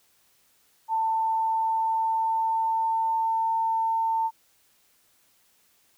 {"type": "tone with pitch glide", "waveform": "sine", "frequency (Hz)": [892, 900.3], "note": ["A5", "A5"], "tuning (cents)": [23, 39], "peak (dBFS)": -22, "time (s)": [0.88, 4.31], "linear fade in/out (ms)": 50, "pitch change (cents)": 16, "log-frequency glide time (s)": [1.21, 3.63], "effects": ["white hiss -64 dBFS RMS until 5.97 s"]}